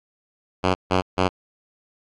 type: tone bursts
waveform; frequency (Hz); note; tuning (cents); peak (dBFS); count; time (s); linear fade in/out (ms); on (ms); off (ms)
5% pulse; 92.6; F#2; +2; -6; 3; 0.63-1.29; 20; 120; 150
effects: low-pass 4000 Hz 12 dB/octave + AAC 32 kbps